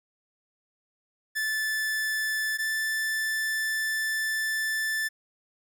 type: tone pair in turn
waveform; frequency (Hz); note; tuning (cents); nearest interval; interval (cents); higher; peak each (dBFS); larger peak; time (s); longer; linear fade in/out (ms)
45% pulse; 1748 / 1759.1; A6 / A6; -12 / -1; unison; 11; second; -26; neither; 1.35-2.58 / 2.58-5.09; second; 20
effects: none